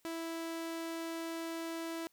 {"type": "tone", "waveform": "sawtooth", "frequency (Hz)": 329.6, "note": "E4", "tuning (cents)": 0, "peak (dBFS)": -34, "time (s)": [0.05, 2.07], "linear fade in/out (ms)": 0, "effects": ["white hiss -72 dBFS RMS until 2.12 s"]}